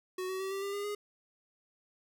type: tone with pitch steps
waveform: square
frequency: 370 / 376.9 / 383.9 / 391.1 / 398.4 / 405.8 / 413.4 Hz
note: F#4 / F#4 / G4 / G4 / G4 / G#4 / G#4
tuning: 0 / +32 / -36 / -4 / +28 / -40 / -8 cents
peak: -35 dBFS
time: 0.18-0.95 s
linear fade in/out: 5 ms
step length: 110 ms
effects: none